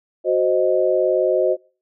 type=chord; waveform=sine; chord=C diminished; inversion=second; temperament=equal; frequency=370 / 523.3 / 622.3 Hz; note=Gb4 / C5 / Eb5; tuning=0 / 0 / 0 cents; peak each=-19 dBFS; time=0.24-1.57 s; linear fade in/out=50 ms; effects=noise-tail reverb RT60 0.4 s tail -26 dB re dry